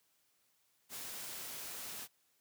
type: noise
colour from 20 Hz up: white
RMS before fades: -45 dBFS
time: 0.89-2.08 s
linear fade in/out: 50 ms
effects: white hiss -75 dBFS RMS until 2.4 s + high-pass 80 Hz 12 dB/octave